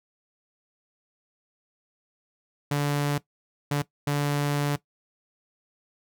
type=tone bursts at uneven times; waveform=sawtooth; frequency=144.7 Hz; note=D3; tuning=25 cents flat; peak=-19 dBFS; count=3; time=2.71-3.18 / 3.71-3.82 / 4.07-4.76 s; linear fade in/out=5 ms; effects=noise-tail reverb RT60 0.1 s tail -17 dB re dry